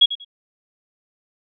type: tone with echo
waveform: sine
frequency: 3322 Hz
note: G#7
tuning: in tune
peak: -8 dBFS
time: 0.01-0.06 s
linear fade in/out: 10 ms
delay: 94 ms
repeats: 2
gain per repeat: -14 dB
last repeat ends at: 0.248 s
effects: none